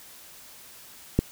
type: click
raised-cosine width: 3 ms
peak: -6 dBFS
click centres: 1.19 s
effects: white hiss -48 dBFS RMS until 1.31 s